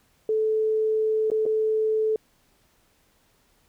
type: tone with dropouts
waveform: sine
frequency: 436 Hz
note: A4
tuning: 16 cents flat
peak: -20 dBFS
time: 0.29-2.16 s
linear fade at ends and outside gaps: 2 ms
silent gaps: 1.302-1.316 / 1.455-1.462 s
effects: pink hiss -64 dBFS RMS until 3.68 s